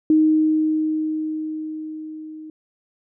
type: tone with level ramp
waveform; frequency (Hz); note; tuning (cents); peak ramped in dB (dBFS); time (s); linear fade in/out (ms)
sine; 311.7; D#4; +3; -11 to -34; 0.1-2.5; 2
effects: none